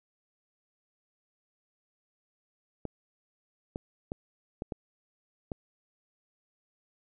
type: clicks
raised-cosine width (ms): 2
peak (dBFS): -21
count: 6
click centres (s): 2.853 / 3.759 / 4.119 / 4.621 / 4.722 / 5.518
effects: none